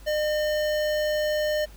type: tone with notch filter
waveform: square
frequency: 606 Hz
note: D#5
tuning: 46 cents flat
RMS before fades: -25 dBFS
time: 0.06-1.66 s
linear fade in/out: 20 ms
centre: 9700 Hz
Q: 1
effects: added 50 Hz sine -44 dBFS peak until 1.76 s + pink hiss -53 dBFS RMS until 1.76 s